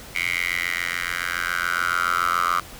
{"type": "tone with high-pass filter sweep", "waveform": "10% pulse", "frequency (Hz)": 87.1, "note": "F2", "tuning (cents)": -4, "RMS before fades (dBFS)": -24, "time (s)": [0.15, 2.6], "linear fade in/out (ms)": 5, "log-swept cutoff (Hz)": [2200, 1200], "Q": 7.3, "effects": ["pink hiss -41 dBFS RMS until 2.79 s"]}